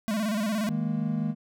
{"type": "tone with vibrato", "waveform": "square", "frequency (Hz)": 213.1, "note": "G#3", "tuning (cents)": 45, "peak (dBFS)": -26, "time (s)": [0.08, 0.69], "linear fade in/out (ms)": 0, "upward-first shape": "square", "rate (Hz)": 17, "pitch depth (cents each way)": 82}
{"type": "chord", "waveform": "triangle", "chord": "D# suspended fourth", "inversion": "none", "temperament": "equal with one note detuned", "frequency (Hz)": [158.65, 207.7, 233.1], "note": ["D#3", "G#3", "A#3"], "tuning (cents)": [34, 0, 0], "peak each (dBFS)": -28, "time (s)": [0.67, 1.35], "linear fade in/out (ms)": 50}
{"effects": []}